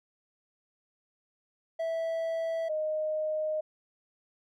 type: tone pair in turn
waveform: triangle / sine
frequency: 656 / 619 Hz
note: E5 / D#5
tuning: -9 / -9 cents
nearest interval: minor second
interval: 100 cents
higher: first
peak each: -27 / -28 dBFS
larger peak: first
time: 1.79-2.69 / 2.69-3.61 s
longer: second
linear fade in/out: 10 ms
effects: none